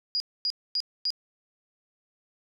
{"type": "tone bursts", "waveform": "sine", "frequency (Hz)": 4880, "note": "D#8", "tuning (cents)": -34, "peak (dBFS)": -24, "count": 4, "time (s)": [0.15, 1.104], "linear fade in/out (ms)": 0, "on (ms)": 51, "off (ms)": 250, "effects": []}